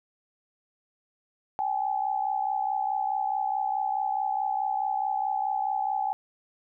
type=tone pair together; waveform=sine; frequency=781 / 845.7 Hz; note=G5 / G#5; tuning=-7 / +31 cents; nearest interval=minor second; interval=138 cents; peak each=-28 dBFS; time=1.59-6.13 s; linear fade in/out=0 ms; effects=none